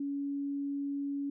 sine tone, 281.5 Hz, C#4, 27 cents sharp, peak -32 dBFS, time 0-1.3 s, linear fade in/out 5 ms, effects none

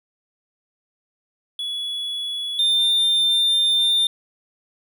triangle tone pair in turn, 3390 / 3599 Hz, G#7 / A7, +35 / +38 cents, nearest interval minor second, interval 103 cents, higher second, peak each -23 / -14 dBFS, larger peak second, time 1.59-2.59 / 2.59-4.07 s, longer second, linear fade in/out 2 ms, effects none

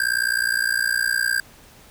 square tone with amplitude modulation, 1593 Hz, G6, 27 cents sharp, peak -16 dBFS, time 0-1.4 s, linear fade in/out 2 ms, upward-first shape sine, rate 59.6 Hz, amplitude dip 95%, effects pink hiss -49 dBFS RMS until 1.9 s

